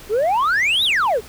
sine exponential two-way sweep, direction up then down, 392 to 3951 to 392 Hz, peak -12 dBFS, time 0.09-1.21 s, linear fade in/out 50 ms, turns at 0.84 s, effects tanh soft clip ceiling -14 dBFS + pink hiss -41 dBFS RMS until 1.28 s

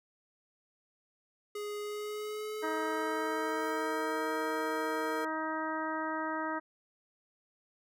square tone with pitch glide, 415.5 to 461 Hz, G#4 to A#4, +1 to -19 cents, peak -37 dBFS, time 1.55-5.25 s, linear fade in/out 5 ms, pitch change +180 cents, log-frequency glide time 1.8-4.33 s
harmonic tone, 315.6 Hz, D#4, 25 cents sharp, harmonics 1 / 2 / 3 / 4 / 5 / 6, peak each -38 / -40 / -38 / -39 / -41 / -44 dBFS, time 2.62-6.6 s, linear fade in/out 20 ms
effects none

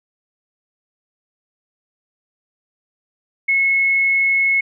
sine tone, 2184 Hz, C#7, 26 cents flat, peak -13 dBFS, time 3.48-4.61 s, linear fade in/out 10 ms, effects none

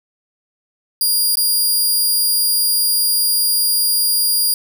15% pulse tone with dropouts, 4825 Hz, D8, 46 cents sharp, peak -7 dBFS, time 1.01-4.54 s, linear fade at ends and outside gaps 2 ms, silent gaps 1.356-1.371 s, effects none

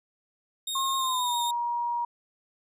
sawtooth tone with vibrato, 3692 Hz, A#7, 17 cents flat, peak -27 dBFS, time 0.67-1.51 s, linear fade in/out 5 ms, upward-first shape sine, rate 7.5 Hz, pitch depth 16 cents each way
sine tone with pitch glide, 1074 to 951.3 Hz, C6 to A#5, +45 to +35 cents, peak -26 dBFS, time 0.75-2.05 s, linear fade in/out 5 ms, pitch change -210 cents, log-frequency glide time 0.97-1.37 s
effects none

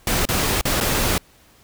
pink noise with dropouts, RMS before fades -20 dBFS, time 0.07-1.18 s, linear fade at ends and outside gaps 2 ms, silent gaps 0.254-0.288 / 0.612-0.653 / 0.803-0.809 s, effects pink hiss -53 dBFS RMS until 1.63 s

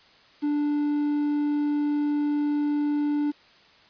triangle tone with quantisation, 293.7 Hz, D4, in tune, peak -20 dBFS, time 0.42-3.32 s, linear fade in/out 20 ms, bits 8, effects white hiss -55 dBFS RMS until 3.89 s + resampled to 11025 Hz

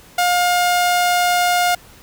sawtooth tone, 711 Hz, F5, 31 cents sharp, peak -10 dBFS, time 0.18-1.75 s, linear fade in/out 5 ms, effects pink hiss -45 dBFS RMS until 2.02 s

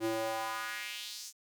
square tone with high-pass filter sweep, 111.6 Hz, A2, 25 cents sharp, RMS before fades -37 dBFS, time 0-1.33 s, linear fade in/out 50 ms, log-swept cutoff 310 to 6700 Hz, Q 2.4, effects none

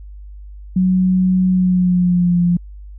sine tone with pitch glide, 185 to 174.62 Hz, F#3 to F3, 0 to 0 cents, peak -11 dBFS, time 0.76-2.57 s, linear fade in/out 5 ms, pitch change -100 cents, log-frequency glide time 1.49-2.4 s, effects added 50 Hz sine -32 dBFS peak until 2.98 s

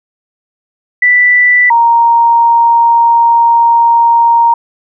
sine tone pair in turn, 1975.5 / 932.3 Hz, B6 / A#5, 0 / 0 cents, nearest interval octave + minor second, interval 1300 cents, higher first, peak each -4 dBFS, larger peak neither, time 1.02-1.7 / 1.7-4.54 s, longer second, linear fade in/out 5 ms, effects none

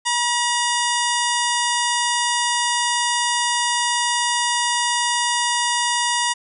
harmonic tone with a mistuned harmonic, 961 Hz, B5, 48 cents flat, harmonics 1 / 2 / 3 / 4 / 5 / 6 / 7 / 8 / 9 / 10, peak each -22 / -25 / -27 / -28 / -29 / -30 / -30 / -31 / -32 / -32 dBFS, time 0.05-6.34 s, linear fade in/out 20 ms, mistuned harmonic 4, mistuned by -110 cents, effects none

